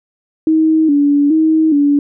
sine tone with vibrato, 301.6 Hz, D4, 46 cents sharp, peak -8 dBFS, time 0.47-1.99 s, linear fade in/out 2 ms, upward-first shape square, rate 1.2 Hz, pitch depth 85 cents each way, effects none

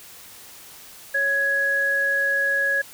sine tone pair together, 554.2 / 1670 Hz, C#5 / G#6, -1 / +9 cents, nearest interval octave + perfect fifth, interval 1910 cents, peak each -29 / -19 dBFS, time 1.14-2.82 s, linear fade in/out 10 ms, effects white hiss -44 dBFS RMS until 2.93 s

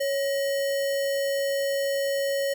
sine tone with sample-and-hold, 554.4 Hz, C#5, in tune, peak -23 dBFS, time 0-2.54 s, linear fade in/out 10 ms, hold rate 2450 Hz, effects none

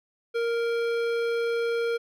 sine tone with hard clipping, 466.1 Hz, A#4, in tune, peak -26 dBFS, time 0.34-1.98 s, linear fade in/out 20 ms, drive 14 dB, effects none

